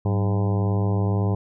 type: harmonic tone with a mistuned harmonic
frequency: 101.8 Hz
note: G#2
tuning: 34 cents flat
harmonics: 1 / 2 / 3 / 4 / 5 / 6 / 7 / 8 / 9 / 10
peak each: -20 / -27 / -33 / -31 / -36 / -38 / -38 / -38 / -40 / -41 dBFS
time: 0.05-1.35 s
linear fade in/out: 5 ms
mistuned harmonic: 2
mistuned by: -120 cents
effects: none